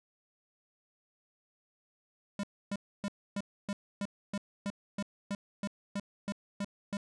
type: tone bursts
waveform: square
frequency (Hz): 201.1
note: G3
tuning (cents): +44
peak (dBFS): -33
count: 15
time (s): 2.39-6.97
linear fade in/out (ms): 2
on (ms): 44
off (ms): 280
effects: resampled to 22050 Hz